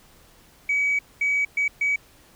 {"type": "tone bursts at uneven times", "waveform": "sine", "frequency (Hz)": 2273, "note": "C#7", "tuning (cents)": 43, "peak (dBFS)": -18, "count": 4, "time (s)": [[0.69, 0.99], [1.21, 1.45], [1.57, 1.68], [1.81, 1.96]], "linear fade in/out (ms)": 5, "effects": ["tanh soft clip ceiling -16 dBFS", "pink hiss -54 dBFS RMS until 2.35 s"]}